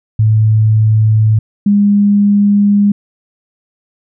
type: tone pair in turn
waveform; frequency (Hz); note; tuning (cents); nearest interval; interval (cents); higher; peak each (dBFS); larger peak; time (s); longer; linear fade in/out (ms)
sine; 109 / 203.5; A2 / G#3; -16 / -35; major seventh; 1081; second; -6; neither; 0.19-1.39 / 1.66-2.92; second; 5
effects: none